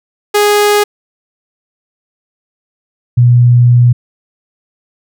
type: tone pair in turn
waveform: sawtooth / sine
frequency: 414.2 / 121.66 Hz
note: G#4 / B2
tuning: -5 / -26 cents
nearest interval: octave + major sixth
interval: 2121 cents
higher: first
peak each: -3 dBFS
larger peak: neither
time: 0.34-0.84 / 3.17-3.93 s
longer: second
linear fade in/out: 10 ms
effects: none